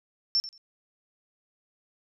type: tone with echo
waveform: sine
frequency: 5390 Hz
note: E8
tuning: 38 cents sharp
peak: -21 dBFS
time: 0.35-0.4 s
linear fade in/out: 0 ms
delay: 89 ms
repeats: 2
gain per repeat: -15 dB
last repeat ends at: 0.578 s
effects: none